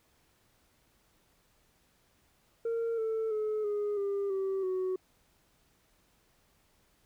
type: tone with pitch steps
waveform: sine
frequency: 460 / 444.1 / 428.7 / 413.9 / 399.5 / 385.7 / 372.3 Hz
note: A#4 / A4 / A4 / G#4 / G4 / G4 / F#4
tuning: -23 / +16 / -45 / -6 / +33 / -28 / +11 cents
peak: -27 dBFS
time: 2.65-4.96 s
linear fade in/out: 5 ms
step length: 330 ms
effects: tanh soft clip ceiling -28 dBFS + pink hiss -69 dBFS RMS until 7.05 s